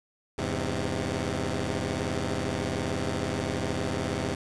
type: chord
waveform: 10% pulse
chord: E augmented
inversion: none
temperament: equal with one note detuned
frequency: 82.41 / 101.34 / 130.81 Hz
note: E2 / G#2 / B#2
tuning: 0 / -42 / 0 cents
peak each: -24 / -24 / -24 dBFS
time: 0.38-4.35 s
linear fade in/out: 5 ms
effects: resampled to 22050 Hz + 7-bit